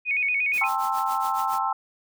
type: tone with vibrato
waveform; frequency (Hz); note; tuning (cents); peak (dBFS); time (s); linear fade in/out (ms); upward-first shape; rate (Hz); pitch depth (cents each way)
sine; 2349; D7; 0; -21; 0.05-0.69; 50; square; 8.5; 95
type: noise with tremolo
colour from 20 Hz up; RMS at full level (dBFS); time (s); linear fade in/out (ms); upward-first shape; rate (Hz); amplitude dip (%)
white; -38; 0.53-1.59; 10; triangle; 7.2; 100
type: chord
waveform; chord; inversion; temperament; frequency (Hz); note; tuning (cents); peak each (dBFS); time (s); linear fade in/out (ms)
sine; A minor seventh; third; just; 792 / 880 / 1056 / 1320; G5 / A5 / C6 / E6; +18 / 0 / +16 / +2; -28; 0.61-1.73; 5
effects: none